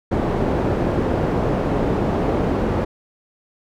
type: low-pass noise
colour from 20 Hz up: white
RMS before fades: -20 dBFS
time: 0.11-2.85 s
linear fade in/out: 10 ms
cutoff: 480 Hz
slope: 12 dB/octave
effects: none